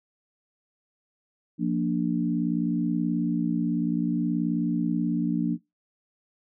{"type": "chord", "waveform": "sine", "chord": "Bb major", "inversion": "second", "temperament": "equal", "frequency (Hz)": [174.61, 233.1, 293.7], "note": ["F3", "Bb3", "D4"], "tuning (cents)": [0, 0, 0], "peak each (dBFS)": -27, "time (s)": [1.58, 5.58], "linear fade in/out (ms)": 50, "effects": ["noise-tail reverb RT60 0.2 s tail -22 dB re dry"]}